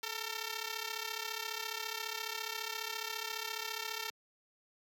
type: ring-modulated tone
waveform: 5% pulse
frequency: 451.7 Hz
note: A4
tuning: 45 cents sharp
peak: -23 dBFS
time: 0.03-4.1 s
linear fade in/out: 0 ms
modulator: 469 Hz
effects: high-pass 150 Hz 12 dB/octave